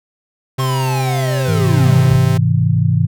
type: tone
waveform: 45% pulse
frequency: 130.81 Hz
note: C3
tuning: in tune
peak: -15 dBFS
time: 0.58-2.38 s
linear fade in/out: 10 ms
type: linear sweep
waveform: square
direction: down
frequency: 1086 to 36.67 Hz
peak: -22 dBFS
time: 0.59-2.17 s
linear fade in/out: 10 ms
type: chord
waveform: sine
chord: Ab augmented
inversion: none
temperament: just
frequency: 103.83 / 129.78 / 162.23 Hz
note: Ab2 / C3 / E3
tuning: 0 / -14 / -27 cents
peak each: -15 dBFS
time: 1.47-3.07 s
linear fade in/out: 20 ms
effects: none